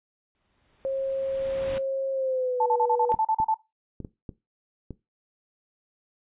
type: noise with exponential growth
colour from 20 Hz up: pink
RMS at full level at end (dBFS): -35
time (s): 0.35-1.78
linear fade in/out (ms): 0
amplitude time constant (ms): 310
type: tone with pitch glide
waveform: sine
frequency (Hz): 538 to 484.9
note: C5 to B4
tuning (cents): +48 to -32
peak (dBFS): -24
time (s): 0.85-3.12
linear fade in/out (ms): 0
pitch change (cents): -180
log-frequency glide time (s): 2.12-2.72
type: tone bursts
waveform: sine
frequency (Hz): 880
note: A5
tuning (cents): 0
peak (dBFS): -20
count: 10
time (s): 2.6-3.543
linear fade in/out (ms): 5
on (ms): 61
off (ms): 37
type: clicks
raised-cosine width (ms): 3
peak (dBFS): -23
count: 6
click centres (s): 3.142 / 3.401 / 4.003 / 4.048 / 4.292 / 4.907
effects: noise-tail reverb RT60 0.2 s tail -17 dB re dry + resampled to 8000 Hz